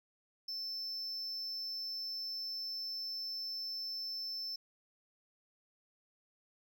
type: tone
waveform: triangle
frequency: 5300 Hz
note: E8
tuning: 9 cents sharp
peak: -37 dBFS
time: 0.48-4.56 s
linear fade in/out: 5 ms
effects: none